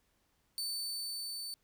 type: tone with level ramp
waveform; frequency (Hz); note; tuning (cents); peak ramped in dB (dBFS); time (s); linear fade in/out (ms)
sawtooth; 4530; C#8; +37; -32 to -37; 0.58-1.54; 0
effects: pink hiss -75 dBFS RMS until 1.63 s